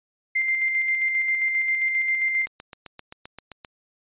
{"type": "tone with tremolo", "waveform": "sine", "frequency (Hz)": 2093, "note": "C7", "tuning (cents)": 0, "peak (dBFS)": -19, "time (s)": [0.35, 2.46], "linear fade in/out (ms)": 10, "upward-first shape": "square", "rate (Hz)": 7.5, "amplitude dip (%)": 35}
{"type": "click train", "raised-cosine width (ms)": 0.2, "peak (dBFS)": -21, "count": 10, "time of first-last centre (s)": [2.47, 3.648], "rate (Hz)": 7.64}
{"effects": ["resampled to 8000 Hz"]}